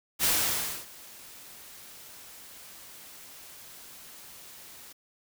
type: noise with ADSR envelope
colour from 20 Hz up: white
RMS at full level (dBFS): -24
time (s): 0.19-4.93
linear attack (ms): 50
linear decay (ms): 610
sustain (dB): -24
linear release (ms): 11
effects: none